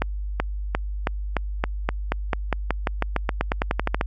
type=accelerating click train; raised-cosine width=0.5 ms; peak=-6 dBFS; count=23; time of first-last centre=0.02-4.011 s; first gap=380 ms; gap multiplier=0.92; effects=added 50 Hz sine -26 dBFS peak until 4.06 s